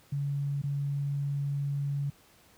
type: tone with dropouts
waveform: sine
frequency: 141.5 Hz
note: C#3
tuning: 36 cents sharp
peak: -28 dBFS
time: 0.12-2.1 s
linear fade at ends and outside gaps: 5 ms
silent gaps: 0.617-0.636 s
effects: pink hiss -60 dBFS RMS until 2.57 s + high-pass 60 Hz 12 dB/octave